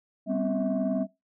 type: tone cluster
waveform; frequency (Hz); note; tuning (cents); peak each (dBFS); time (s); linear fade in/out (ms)
sine; 196.3 / 248.4 / 268.2 / 646; G3 / B3 / C4 / E5; +3 / +10 / +43 / -35; -29; 0.26-1.07; 50
effects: noise-tail reverb RT60 0.2 s tail -19 dB re dry + tanh soft clip ceiling -19 dBFS